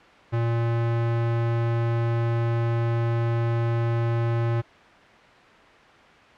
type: tone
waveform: square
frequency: 116.54 Hz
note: A#2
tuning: in tune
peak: -22 dBFS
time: 0.32-4.62 s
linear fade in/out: 20 ms
effects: white hiss -49 dBFS RMS until 6.37 s + low-pass 2000 Hz 12 dB/octave